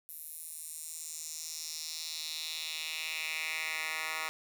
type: tone with high-pass filter sweep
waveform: 10% pulse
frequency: 158.1 Hz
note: D#3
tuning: 28 cents sharp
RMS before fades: -39 dBFS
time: 0.09-4.29 s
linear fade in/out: 0 ms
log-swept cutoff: 12000 to 1500 Hz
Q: 2.4
effects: none